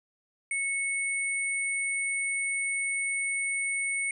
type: tone pair together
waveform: sine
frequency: 2205 / 8811 Hz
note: C#7 / C#9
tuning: -10 / -12 cents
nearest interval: 2 octaves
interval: 2398 cents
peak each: -28 / -34 dBFS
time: 0.51-4.11 s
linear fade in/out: 2 ms
effects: none